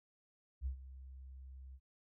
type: tone with ADSR envelope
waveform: sine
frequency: 65.7 Hz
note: C2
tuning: 8 cents sharp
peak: -34 dBFS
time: 0.61-1.8 s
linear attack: 50 ms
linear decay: 99 ms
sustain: -15 dB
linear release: 56 ms
effects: none